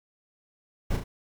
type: noise with echo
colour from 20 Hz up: brown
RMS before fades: -26 dBFS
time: 0.9-0.97 s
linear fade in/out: 10 ms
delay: 35 ms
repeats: 2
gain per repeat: -5 dB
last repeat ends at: 1.04 s
effects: none